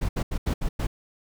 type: noise bursts at uneven times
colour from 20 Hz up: brown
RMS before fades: -25 dBFS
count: 6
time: 0.01-0.09 / 0.16-0.23 / 0.31-0.38 / 0.46-0.54 / 0.61-0.69 / 0.79-0.87 s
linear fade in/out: 10 ms
effects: none